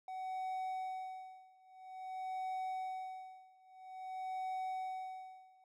triangle tone with tremolo, 751 Hz, F#5, 26 cents sharp, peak -35 dBFS, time 0.08-5.64 s, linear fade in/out 2 ms, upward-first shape sine, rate 0.5 Hz, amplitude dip 95%, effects none

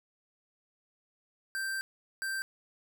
square tone bursts at uneven times, 1568 Hz, G6, in tune, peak -33 dBFS, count 2, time 1.55-1.81 / 2.22-2.42 s, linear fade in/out 0 ms, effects none

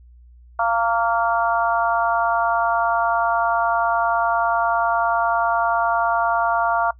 harmonic tone with a mistuned harmonic, 230 Hz, A#3, 23 cents flat, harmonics 3 / 4 / 5 / 6, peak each -21 / -22 / -23 / -24 dBFS, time 0.59-6.91 s, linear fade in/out 5 ms, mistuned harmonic 6, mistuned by +21 cents, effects noise-tail reverb RT60 0.1 s tail -21 dB re dry + added 60 Hz sine -44 dBFS peak until 6.99 s

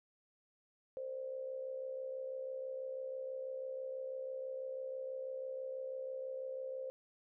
sine tone with amplitude modulation, 523.3 Hz, C5, in tune, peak -37 dBFS, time 0.97-6.9 s, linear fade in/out 0 ms, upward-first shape sine, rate 66.1 Hz, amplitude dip 60%, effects none

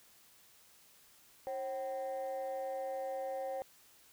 sine tone pair together, 537.2 / 768 Hz, C5 / G5, +46 / -36 cents, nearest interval tritone, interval 618 cents, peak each -36 / -39 dBFS, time 1.47-3.62 s, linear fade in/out 0 ms, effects tanh soft clip ceiling -33 dBFS + white hiss -63 dBFS RMS until 4.12 s

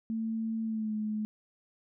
sine tone with pitch glide, 223.7 to 214 Hz, A3 to A3, +29 to -48 cents, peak -30 dBFS, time 0.1-1.25 s, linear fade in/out 0 ms, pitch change -77 cents, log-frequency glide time 0.64-0.94 s, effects none

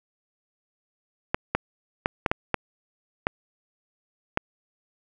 clicks, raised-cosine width 0.5 ms, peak -6 dBFS, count 8, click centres 1.345 / 1.55 / 2.059 / 2.262 / 2.315 / 2.543 / 3.269 / 4.374 s, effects none

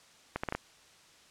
accelerating click train, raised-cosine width 0.5 ms, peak -17 dBFS, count 5, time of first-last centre 0.36-0.55 s, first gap 75 ms, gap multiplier 0.7, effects white hiss -59 dBFS RMS until 1.3 s + low-pass 7000 Hz 12 dB/octave

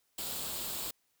white noise with comb filter, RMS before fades -38 dBFS, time 0.18-0.91 s, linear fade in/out 5 ms, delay 0.25 ms, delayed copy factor +0.5, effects white hiss -75 dBFS RMS until 1.2 s

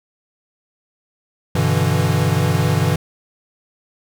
square chord, E minor seventh, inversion first, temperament equal with one note detuned, 98 / 124.91 / 146.83 / 164.81 Hz, G2 / B2 / D3 / E3, 0 / +20 / 0 / 0 cents, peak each -21 dBFS, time 1.55-2.96 s, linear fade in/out 5 ms, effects none

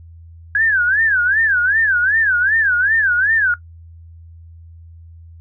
sine tone with vibrato, 1612 Hz, G6, 48 cents sharp, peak -12 dBFS, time 0.55-3.54 s, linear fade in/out 2 ms, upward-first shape sine, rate 2.6 Hz, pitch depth 210 cents each way, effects noise-tail reverb RT60 0.1 s tail -18 dB re dry + added 83 Hz sine -37 dBFS peak until 5.4 s

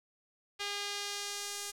sawtooth tone with band-pass filter sweep, 406.5 Hz, G#4, 37 cents flat, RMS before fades -39 dBFS, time 0.59-1.72 s, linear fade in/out 20 ms, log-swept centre 3500 to 7800 Hz, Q 1.1, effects 10-bit

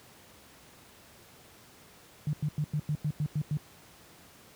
sine tone bursts, 150 Hz, D3, 37 cents sharp, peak -26 dBFS, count 9, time 2.27-3.57 s, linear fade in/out 0 ms, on 60 ms, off 95 ms, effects pink hiss -55 dBFS RMS until 4.55 s + high-pass 80 Hz 12 dB/octave

